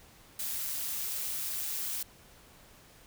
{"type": "noise with amplitude modulation", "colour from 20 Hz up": "blue", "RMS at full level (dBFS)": -34, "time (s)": [0.39, 2.03], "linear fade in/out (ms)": 5, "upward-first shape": "sine", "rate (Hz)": 144, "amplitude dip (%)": 25, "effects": ["pink hiss -57 dBFS RMS until 3.06 s"]}